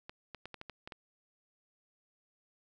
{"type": "clicks", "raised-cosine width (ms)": 0.3, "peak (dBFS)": -28, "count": 8, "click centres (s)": [0.095, 0.347, 0.456, 0.543, 0.614, 0.697, 0.875, 0.922], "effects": []}